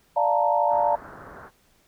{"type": "chord", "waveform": "sine", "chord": "Bb major seventh", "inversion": "first", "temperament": "equal", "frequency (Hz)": [587.3, 698.5, 880, 932.3], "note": ["D5", "F5", "A5", "Bb5"], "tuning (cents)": [0, 0, 0, 0], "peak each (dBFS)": -24, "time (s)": [0.16, 0.96], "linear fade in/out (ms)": 10}
{"type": "low-pass noise", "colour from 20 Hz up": "white", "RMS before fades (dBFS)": -43, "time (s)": [0.68, 1.51], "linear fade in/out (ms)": 50, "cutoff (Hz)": 1600, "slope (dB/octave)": 48}
{"effects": ["pink hiss -62 dBFS RMS until 1.87 s"]}